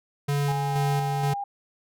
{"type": "tone with tremolo", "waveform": "square", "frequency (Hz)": 143, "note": "D3", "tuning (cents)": -46, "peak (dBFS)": -23, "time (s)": [0.28, 1.34], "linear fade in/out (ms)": 10, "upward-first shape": "square", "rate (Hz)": 2.1, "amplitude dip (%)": 35}
{"type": "tone with pitch glide", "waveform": "sine", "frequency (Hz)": [822, 804.2], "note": ["G#5", "G5"], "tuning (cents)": [-18, 44], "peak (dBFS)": -28, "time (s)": [0.48, 1.44], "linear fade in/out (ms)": 5, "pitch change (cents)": -38, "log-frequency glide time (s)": [0.68, 0.77]}
{"effects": []}